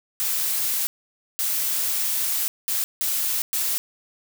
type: noise bursts at uneven times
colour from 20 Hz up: blue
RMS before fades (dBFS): -24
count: 5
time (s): 0.2-0.87 / 1.39-2.48 / 2.68-2.84 / 3.01-3.42 / 3.53-3.78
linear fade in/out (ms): 0
effects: none